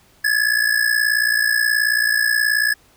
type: ring-modulated tone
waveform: square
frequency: 1700 Hz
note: G#6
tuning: 40 cents sharp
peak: -13 dBFS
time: 0.24-2.74 s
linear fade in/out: 10 ms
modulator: 29.3 Hz
effects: pink hiss -54 dBFS RMS until 2.96 s